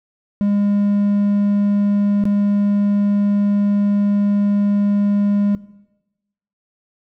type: tone with dropouts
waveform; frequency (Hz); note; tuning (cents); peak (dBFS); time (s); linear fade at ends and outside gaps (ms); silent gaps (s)
triangle; 203.4; G#3; -36; -12; 0.41-5.55; 0; 2.239-2.254
effects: noise-tail reverb RT60 1.0 s tail -19 dB re dry